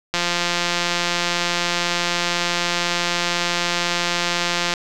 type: click train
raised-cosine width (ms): 0.2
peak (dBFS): -3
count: 801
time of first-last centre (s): 0.14-4.738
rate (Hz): 174
effects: none